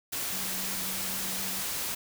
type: tone in noise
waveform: sine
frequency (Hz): 189.7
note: F#3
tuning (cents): +43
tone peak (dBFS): -43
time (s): 0.32-1.62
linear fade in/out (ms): 10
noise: white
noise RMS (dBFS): -33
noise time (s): 0.12-1.95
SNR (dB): -13
effects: none